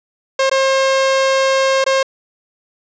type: tone with dropouts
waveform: sawtooth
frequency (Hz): 535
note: C5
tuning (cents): +38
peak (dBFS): -8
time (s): 0.39-2.03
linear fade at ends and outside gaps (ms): 5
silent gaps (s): 0.497-0.513 / 1.842-1.863
effects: resampled to 16000 Hz + 8-bit